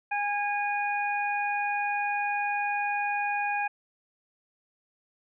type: harmonic tone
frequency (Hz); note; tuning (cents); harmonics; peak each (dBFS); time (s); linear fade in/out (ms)
820; G#5; -22; 1 / 2 / 3; -28 / -33 / -32; 0.11-3.68; 10
effects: none